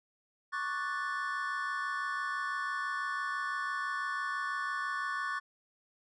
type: chord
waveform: triangle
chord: D major seventh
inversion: third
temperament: equal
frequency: 1108.7 / 1174.7 / 1480 / 1760 Hz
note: C#6 / D6 / F#6 / A6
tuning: 0 / 0 / 0 / 0 cents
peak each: -35 / -40 / -37 / -36 dBFS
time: 0.52-5.4 s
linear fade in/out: 20 ms
effects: resampled to 24000 Hz